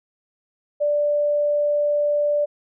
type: tone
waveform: sine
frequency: 587.3 Hz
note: D5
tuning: in tune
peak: -17 dBFS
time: 0.8-2.46 s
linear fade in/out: 20 ms
effects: none